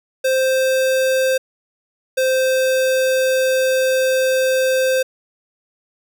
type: tone pair in turn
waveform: square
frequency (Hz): 523.3 / 520.8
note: C5 / C5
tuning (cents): 0 / -8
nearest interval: unison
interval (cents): 8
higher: first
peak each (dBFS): -15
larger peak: neither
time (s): 0.24-1.38 / 2.17-5.03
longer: second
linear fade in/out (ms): 10
effects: none